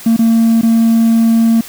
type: tone with dropouts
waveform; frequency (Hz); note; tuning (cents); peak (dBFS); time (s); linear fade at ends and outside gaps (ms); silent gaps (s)
triangle; 227.5; A#3; -42; -4; 0.06-1.61; 5; 0.165-0.19 / 0.613-0.631
effects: tanh soft clip ceiling -1 dBFS + white hiss -32 dBFS RMS until 1.68 s